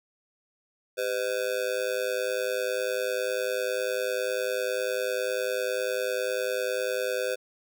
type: tone with amplitude modulation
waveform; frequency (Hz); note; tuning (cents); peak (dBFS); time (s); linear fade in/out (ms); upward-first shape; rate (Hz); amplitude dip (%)
square; 506; B4; +42; -23; 0.97-7.36; 20; sine; 110; 100
effects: none